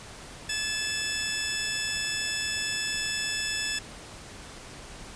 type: tone pair together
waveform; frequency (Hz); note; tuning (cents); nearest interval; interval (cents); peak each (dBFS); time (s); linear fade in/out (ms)
15% pulse; 1724.5 / 2631; A6 / E7; -35 / -4; perfect fifth; 731; -24; 0.49-3.79; 5
effects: pink hiss -44 dBFS RMS until 5.15 s + resampled to 22050 Hz